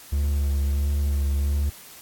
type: tone with vibrato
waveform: triangle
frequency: 71 Hz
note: C#2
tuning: 42 cents sharp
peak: -18 dBFS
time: 0.12-1.7 s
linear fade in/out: 10 ms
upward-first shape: sine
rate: 1.5 Hz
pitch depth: 24 cents each way
effects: white hiss -45 dBFS RMS until 2.01 s + AAC 64 kbps